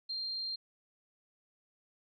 sine tone, 4186 Hz, C8, in tune, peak -35 dBFS, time 0.09-0.56 s, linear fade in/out 10 ms, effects none

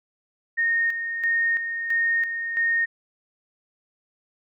sine tone with tremolo, 1846 Hz, A#6, 17 cents flat, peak -19 dBFS, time 0.57-2.86 s, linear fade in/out 20 ms, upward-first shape square, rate 1.5 Hz, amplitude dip 55%, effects none

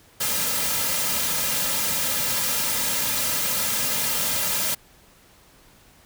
white noise with comb filter, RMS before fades -24 dBFS, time 0.2-4.75 s, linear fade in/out 10 ms, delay 2.7 ms, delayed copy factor -0.7, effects pink hiss -54 dBFS RMS until 6.05 s

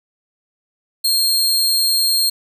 sawtooth tone, 4230 Hz, C8, 18 cents sharp, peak -11 dBFS, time 1.04-2.3 s, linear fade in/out 10 ms, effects none

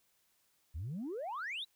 sine exponential sweep, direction up, 69 to 3999 Hz, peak -36 dBFS, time 0.74-1.65 s, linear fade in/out 20 ms, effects tanh soft clip ceiling -35 dBFS + white hiss -74 dBFS RMS until 1.75 s

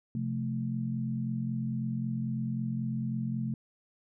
sine chord, F major, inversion second, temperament equal, 130.81 / 174.61 / 220 Hz, C3 / F3 / A3, 0 / 0 / 0 cents, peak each -33 / -39 / -33 dBFS, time 0.15-3.54 s, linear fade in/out 2 ms, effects none

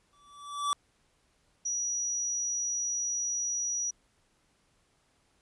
square tone with exponential growth, 1156 Hz, D6, 28 cents flat, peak -25 dBFS, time 0.13-0.73 s, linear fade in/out 0 ms, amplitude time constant 130 ms
sine tone, 5820 Hz, F#8, 29 cents flat, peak -29 dBFS, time 1.65-3.91 s, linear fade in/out 10 ms
effects pink hiss -70 dBFS RMS until 5.41 s + resampled to 24000 Hz

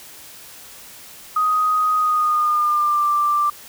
sine tone with pitch glide, 1250 to 1179.8 Hz, D#6 to D6, +8 to +8 cents, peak -15 dBFS, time 1.36-3.5 s, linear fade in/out 5 ms, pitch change -100 cents, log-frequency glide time 1.96-3.08 s, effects white hiss -41 dBFS RMS until 3.68 s

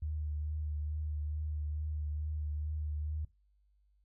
sine tone with vibrato, 75.7 Hz, D#2, 47 cents flat, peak -34 dBFS, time 0.02-3.25 s, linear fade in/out 5 ms, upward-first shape triangle, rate 2.3 Hz, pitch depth 29 cents each way, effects noise-tail reverb RT60 0.2 s tail -18 dB re dry + added 50 Hz sine -67 dBFS peak until 4.04 s

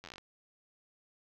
slowing click train, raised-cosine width 0.2 ms, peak -29 dBFS, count 10, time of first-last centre 0.04-0.182 s, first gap 10 ms, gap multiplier 1.11, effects low-pass 6000 Hz 12 dB/octave + 10-bit

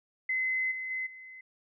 sine tone with level steps, 2045 Hz, C7, 40 cents flat, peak -27 / -34 / -31 / -45 dBFS, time 0.29-1.41 s, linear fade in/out 5 ms, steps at 0.71 / 0.9 / 1.06 s, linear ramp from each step 10 ms, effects none

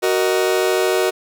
40% pulse chord, D# minor, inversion first, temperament just, 373.4 / 466.7 / 622.3 Hz, F#4 / A#4 / D#5, +16 / +2 / 0 cents, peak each -17 / -20 / -21 dBFS, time 0.02-1.11 s, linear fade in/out 20 ms, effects none

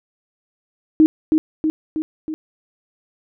sine tone with echo, 313 Hz, D#4, 10 cents sharp, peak -7 dBFS, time 1-1.06 s, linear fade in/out 0 ms, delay 320 ms, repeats 4, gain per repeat -4 dB, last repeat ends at 2.34 s, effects none

